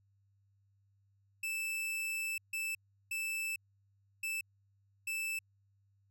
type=tone bursts at uneven times; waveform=45% pulse; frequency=2637 Hz; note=E7; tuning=in tune; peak=-35 dBFS; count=5; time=1.43-2.38 / 2.53-2.75 / 3.11-3.56 / 4.23-4.41 / 5.07-5.39 s; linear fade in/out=5 ms; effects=added 99 Hz sine -69 dBFS peak until 6.1 s